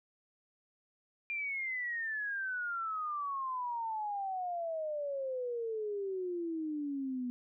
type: exponential sweep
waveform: sine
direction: down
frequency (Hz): 2400 to 243.5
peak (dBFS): -34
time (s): 1.3-7.3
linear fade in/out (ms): 0
effects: none